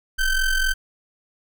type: ring-modulated tone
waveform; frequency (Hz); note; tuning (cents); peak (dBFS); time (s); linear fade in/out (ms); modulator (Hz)
square; 779; G5; -11; -16; 0.18-0.74; 20; 757
effects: none